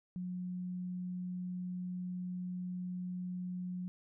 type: tone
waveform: sine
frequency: 180.8 Hz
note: F#3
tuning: 40 cents flat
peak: -37 dBFS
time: 0.16-3.88 s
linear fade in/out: 0 ms
effects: none